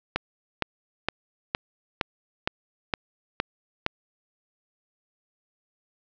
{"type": "click train", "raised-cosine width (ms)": 0.3, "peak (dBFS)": -7, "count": 9, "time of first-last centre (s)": [0.16, 3.864], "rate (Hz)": 2.16, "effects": ["low-pass 5000 Hz 12 dB/octave"]}